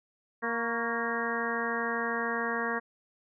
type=harmonic tone with a mistuned harmonic; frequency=233.1 Hz; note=A#3; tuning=in tune; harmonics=1 / 2 / 3 / 4 / 5 / 6 / 7 / 8; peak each=-37 / -35 / -39 / -39 / -36 / -40 / -35 / -36 dBFS; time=0.42-2.8 s; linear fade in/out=20 ms; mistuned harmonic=5; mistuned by=-57 cents; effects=none